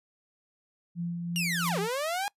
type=tone with tremolo; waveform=sine; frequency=171.8 Hz; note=F3; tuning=28 cents flat; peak=-29 dBFS; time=0.95-1.89 s; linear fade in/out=50 ms; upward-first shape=sine; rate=3 Hz; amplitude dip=30%
type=linear two-way sweep; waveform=sawtooth; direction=down then up; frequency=2898 to 382.1 to 830 Hz; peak=-25 dBFS; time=1.36-2.28 s; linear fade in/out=0 ms; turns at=1.79 s
type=noise with exponential growth; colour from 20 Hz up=blue; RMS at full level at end=-32 dBFS; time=1.38-1.69 s; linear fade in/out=1 ms; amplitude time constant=66 ms
effects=noise-tail reverb RT60 0.1 s tail -24 dB re dry + resampled to 32000 Hz